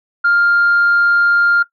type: tone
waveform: sine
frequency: 1401 Hz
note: F6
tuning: 5 cents sharp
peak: -8 dBFS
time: 0.24-1.63 s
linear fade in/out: 10 ms
effects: noise-tail reverb RT60 0.1 s tail -18 dB re dry + tanh soft clip ceiling -6 dBFS